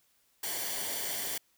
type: noise with comb filter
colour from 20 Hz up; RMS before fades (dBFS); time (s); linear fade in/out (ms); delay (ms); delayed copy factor
white; -35; 0.43-1.38; 5; 0.77; -0.6
effects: white hiss -70 dBFS RMS until 1.57 s